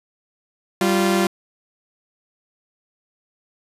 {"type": "tone pair together", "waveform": "sawtooth", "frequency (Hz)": [194.5, 347.7], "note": ["G3", "F4"], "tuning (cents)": [-13, -8], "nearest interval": "minor seventh", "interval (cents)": 1005, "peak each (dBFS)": -15, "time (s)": [0.81, 1.27], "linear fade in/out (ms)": 2, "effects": ["resampled to 32000 Hz"]}